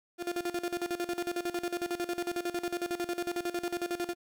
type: tone with tremolo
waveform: 35% pulse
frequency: 349.2 Hz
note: F4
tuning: in tune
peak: -28 dBFS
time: 0.18-4.15 s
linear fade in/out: 50 ms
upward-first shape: square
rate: 11 Hz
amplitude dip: 80%
effects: none